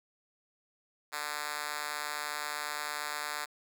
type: tone with high-pass filter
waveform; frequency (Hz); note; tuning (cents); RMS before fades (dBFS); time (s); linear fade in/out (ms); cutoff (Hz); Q
5% pulse; 148.5; D3; +20; -37; 1.12-3.46; 20; 1000; 0.62
effects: none